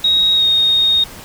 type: tone with pitch glide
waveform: sine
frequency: 3783 to 3716 Hz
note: A#7 to A#7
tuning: +25 to -6 cents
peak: -10 dBFS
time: 0.04-1.04 s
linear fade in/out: 5 ms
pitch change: -31 cents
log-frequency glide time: 0.35-0.44 s
effects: pink hiss -35 dBFS RMS until 1.24 s